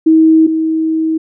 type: tone pair in turn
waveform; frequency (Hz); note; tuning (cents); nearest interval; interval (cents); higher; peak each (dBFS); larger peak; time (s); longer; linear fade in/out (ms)
sine; 319.5 / 319.5; D#4 / D#4; +46 / +46; unison; 0; neither; -4 / -11; first; 0.06-0.47 / 0.47-1.18; second; 10
effects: none